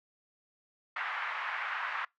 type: band-pass noise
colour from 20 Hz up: white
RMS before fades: -36 dBFS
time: 0.96-2.05 s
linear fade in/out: 5 ms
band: 930 to 2000 Hz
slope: 24 dB/octave
effects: noise-tail reverb RT60 0.2 s tail -26 dB re dry